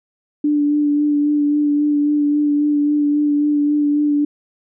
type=tone with vibrato; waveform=sine; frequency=293.7 Hz; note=D4; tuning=in tune; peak=-13 dBFS; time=0.44-4.25 s; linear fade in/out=5 ms; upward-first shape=sine; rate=3.7 Hz; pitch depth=18 cents each way; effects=none